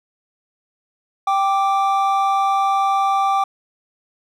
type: tone pair together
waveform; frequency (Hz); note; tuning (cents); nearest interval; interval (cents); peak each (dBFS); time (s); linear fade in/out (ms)
triangle; 784 / 1174.7; G5 / D6; 0 / 0; perfect fifth; 700; -15 / -17; 1.27-3.44; 5
effects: none